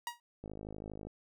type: tone with exponential decay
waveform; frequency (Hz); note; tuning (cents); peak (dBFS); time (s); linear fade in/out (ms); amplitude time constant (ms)
sawtooth; 953; A#5; +38; -29; 0.07-0.2; 1; 27
type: click train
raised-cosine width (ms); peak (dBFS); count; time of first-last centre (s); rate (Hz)
2; -31; 34; 0.44-1.07; 52.4
effects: none